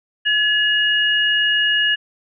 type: tone pair together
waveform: sine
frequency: 1700.9 / 2873 Hz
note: G#6 / F7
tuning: +41 / +48 cents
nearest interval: major sixth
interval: 907 cents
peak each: -17 dBFS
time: 0.25-1.96 s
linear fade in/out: 20 ms
effects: none